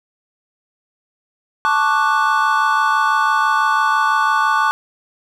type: chord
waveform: triangle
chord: D major seventh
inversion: second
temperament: equal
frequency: 880 / 1108.7 / 1174.7 / 1480 Hz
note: A5 / C#6 / D6 / F#6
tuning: 0 / 0 / 0 / 0 cents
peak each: -17 dBFS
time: 1.65-4.71 s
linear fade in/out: 0 ms
effects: none